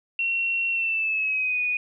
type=tone with pitch glide; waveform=sine; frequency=2727 to 2472 Hz; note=F7 to D#7; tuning=-42 to -12 cents; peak=-22 dBFS; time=0.19-1.77 s; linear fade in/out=2 ms; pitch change=-170 cents; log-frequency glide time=0.71-1.62 s; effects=none